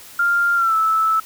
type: tone with pitch glide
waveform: sine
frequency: 1396.9 to 1310.9 Hz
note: F6 to E6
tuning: 0 to -10 cents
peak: -14 dBFS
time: 0.19-1.2 s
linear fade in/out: 5 ms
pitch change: -110 cents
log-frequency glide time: 0.55-0.75 s
effects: white hiss -41 dBFS RMS until 1.25 s